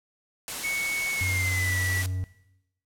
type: noise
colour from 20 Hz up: white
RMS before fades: -33 dBFS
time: 0.48-2.06 s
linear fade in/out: 0 ms
type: tone with pitch glide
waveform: triangle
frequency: 2217 to 1952.4 Hz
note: C#7 to B6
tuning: 0 to -20 cents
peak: -25 dBFS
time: 0.63-2.03 s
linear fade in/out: 20 ms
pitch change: -220 cents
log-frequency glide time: 1.13-1.76 s
type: tone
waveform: triangle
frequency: 92.8 Hz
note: F#2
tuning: 6 cents sharp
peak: -25 dBFS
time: 1.21-2.24 s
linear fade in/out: 0 ms
effects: noise-tail reverb RT60 0.9 s tail -18 dB re dry + low-pass 12000 Hz 12 dB/octave

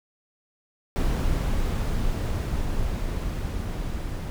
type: noise with level ramp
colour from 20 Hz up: brown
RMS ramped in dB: -23 to -30 dBFS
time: 0.96-4.3 s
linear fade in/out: 0 ms
effects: none

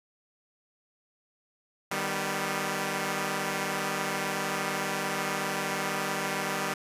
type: chord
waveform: 5% pulse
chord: Eb augmented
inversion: none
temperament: equal with one note detuned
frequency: 154.13 / 196 / 246.9 Hz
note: Eb3 / G3 / B3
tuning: -16 / 0 / 0 cents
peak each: -23 / -20 / -24 dBFS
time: 1.91-6.74 s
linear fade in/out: 5 ms
effects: resampled to 32000 Hz

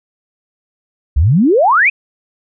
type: exponential sweep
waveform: sine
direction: up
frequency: 61.9 to 2616 Hz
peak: -7 dBFS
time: 1.16-1.9 s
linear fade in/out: 10 ms
effects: none

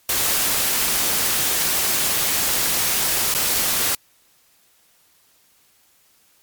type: noise with dropouts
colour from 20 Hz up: white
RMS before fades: -20 dBFS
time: 0.09-3.95 s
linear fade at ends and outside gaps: 2 ms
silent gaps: 3.341-3.348 s
effects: white hiss -58 dBFS RMS until 6.42 s + MP3 96 kbps

